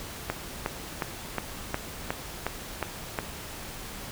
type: click train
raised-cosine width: 0.5 ms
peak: -12 dBFS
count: 9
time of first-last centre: 0.3-3.188 s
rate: 2.77 Hz
effects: pink hiss -40 dBFS RMS until 4.11 s